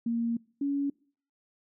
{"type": "tone pair in turn", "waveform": "sine", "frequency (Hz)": [232.6, 281.3], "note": ["A#3", "C#4"], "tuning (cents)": [-4, 26], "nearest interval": "minor third", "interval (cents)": 330, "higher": "second", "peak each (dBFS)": -26, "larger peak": "neither", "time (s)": [[0.06, 0.37], [0.61, 0.9]], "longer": "first", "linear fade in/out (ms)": 5, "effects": ["noise-tail reverb RT60 0.5 s tail -25 dB re dry"]}